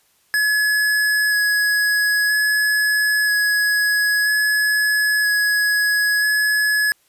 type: tone with vibrato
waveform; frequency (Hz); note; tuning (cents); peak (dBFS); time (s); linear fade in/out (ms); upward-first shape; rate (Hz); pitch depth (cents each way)
square; 1688; G#6; +28; -16; 0.34-6.92; 0; square; 0.51; 10
effects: white hiss -60 dBFS RMS until 7.08 s + resampled to 32000 Hz